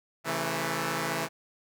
5% pulse chord, A major, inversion first, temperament equal with one note detuned, 135.27 / 164.81 / 220 Hz, C#3 / E3 / A3, -42 / 0 / 0 cents, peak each -23 / -20 / -23 dBFS, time 0.24-1.29 s, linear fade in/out 50 ms, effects none

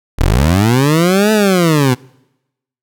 20% pulse linear two-way sweep, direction up then down, 31.71 to 219.5 to 121.2 Hz, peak -4 dBFS, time 0.18-1.95 s, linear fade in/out 20 ms, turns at 1.32 s, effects noise-tail reverb RT60 0.9 s tail -25 dB re dry

